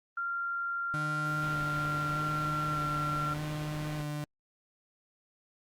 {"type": "tone with pitch glide", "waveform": "sine", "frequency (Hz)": [1386, 1366.1], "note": ["F6", "F6"], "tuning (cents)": [-14, -39], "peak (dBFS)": -31, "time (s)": [0.17, 3.34], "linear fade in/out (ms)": 5, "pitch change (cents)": -25, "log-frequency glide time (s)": [1.66, 2.7]}
{"type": "tone with vibrato", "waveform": "35% pulse", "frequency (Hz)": 150, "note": "D3", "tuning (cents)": 37, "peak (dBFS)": -32, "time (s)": [0.94, 4.24], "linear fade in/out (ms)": 0, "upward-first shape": "square", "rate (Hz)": 0.82, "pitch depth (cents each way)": 15}
{"type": "low-pass noise", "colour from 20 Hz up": "pink", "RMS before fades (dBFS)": -45, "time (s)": [1.42, 4.02], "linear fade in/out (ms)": 5, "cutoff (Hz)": 3900, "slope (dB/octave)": 24}
{"effects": ["Opus 32 kbps"]}